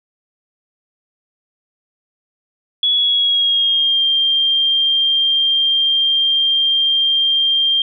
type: tone with pitch glide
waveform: sine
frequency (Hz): 3376 to 3187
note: G#7 to G7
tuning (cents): +28 to +28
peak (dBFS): -12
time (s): 2.83-7.82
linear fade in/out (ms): 2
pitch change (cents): -100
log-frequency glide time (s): 2.93-4.04
effects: none